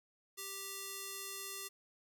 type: tone with band-pass filter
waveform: square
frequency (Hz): 392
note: G4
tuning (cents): 0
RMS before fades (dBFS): -45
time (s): 0.37-1.69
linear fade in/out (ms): 20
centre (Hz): 11000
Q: 0.57
effects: none